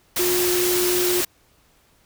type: tone in noise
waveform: sine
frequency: 358 Hz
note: F4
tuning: 43 cents sharp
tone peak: -20 dBFS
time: 0.19-1.21 s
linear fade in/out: 5 ms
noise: white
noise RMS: -23 dBFS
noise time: 0.16-1.25 s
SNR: 0 dB
effects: pink hiss -59 dBFS RMS until 2.05 s